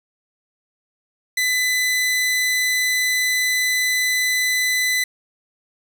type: tone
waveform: sawtooth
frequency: 2005 Hz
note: B6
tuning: 26 cents sharp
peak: -14 dBFS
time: 1.37-5.04 s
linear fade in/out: 5 ms
effects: none